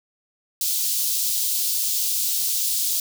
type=high-pass noise; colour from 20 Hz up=white; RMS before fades=-23 dBFS; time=0.61-3 s; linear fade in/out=2 ms; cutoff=3700 Hz; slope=24 dB/octave; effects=none